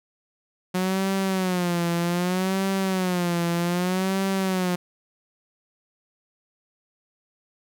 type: tone with vibrato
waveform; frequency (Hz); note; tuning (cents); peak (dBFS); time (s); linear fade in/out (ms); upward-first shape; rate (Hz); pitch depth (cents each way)
sawtooth; 181.7; F#3; -31; -18; 0.74-4.76; 10; sine; 0.64; 110
effects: none